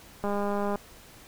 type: click train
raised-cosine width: 1 ms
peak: -17 dBFS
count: 106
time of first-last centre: 0.24-0.757 s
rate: 203 Hz
effects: pink hiss -51 dBFS RMS until 1.27 s